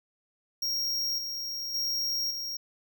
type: tone with tremolo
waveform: square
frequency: 5588 Hz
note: F8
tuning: in tune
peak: -28 dBFS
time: 0.62-2.57 s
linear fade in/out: 5 ms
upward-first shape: square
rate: 0.89 Hz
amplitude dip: 45%
effects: none